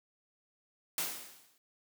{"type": "noise with exponential decay", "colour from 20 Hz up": "white", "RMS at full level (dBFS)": -32, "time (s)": [0.98, 1.58], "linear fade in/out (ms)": 1, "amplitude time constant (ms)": 130, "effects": ["high-pass 150 Hz 12 dB/octave"]}